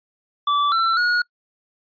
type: tone with pitch steps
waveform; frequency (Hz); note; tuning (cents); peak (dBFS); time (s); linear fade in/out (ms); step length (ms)
square; 1158 / 1343 / 1447; D6 / E6 / F#6; -25 / +32 / -39; -17; 0.47-1.22; 5; 250
effects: noise-tail reverb RT60 0.1 s tail -25 dB re dry + resampled to 11025 Hz